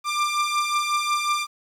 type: beating tone pair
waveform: sawtooth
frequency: 1185 / 1190.5 Hz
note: D6 / D6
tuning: +15 / +23 cents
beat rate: 5.5 Hz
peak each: -23 / -19 dBFS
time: 0.04-1.47 s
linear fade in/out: 50 ms
effects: low-pass 9000 Hz 12 dB/octave + 9-bit